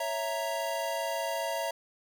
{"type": "chord", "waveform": "square", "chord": "A# diminished", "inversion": "first", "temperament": "equal", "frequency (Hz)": [554.4, 659.3, 932.3], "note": ["C#5", "E5", "A#5"], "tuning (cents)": [0, 0, 0], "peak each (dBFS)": [-37, -34, -36], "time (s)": [0, 1.71], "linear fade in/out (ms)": 5, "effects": []}